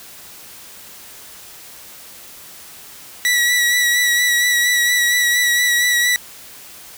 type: tone with vibrato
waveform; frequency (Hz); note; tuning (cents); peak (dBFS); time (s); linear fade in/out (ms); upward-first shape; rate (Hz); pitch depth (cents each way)
sawtooth; 1942; B6; -30; -10; 3.25-6.16; 0; sine; 4.3; 25
effects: white hiss -39 dBFS RMS until 6.97 s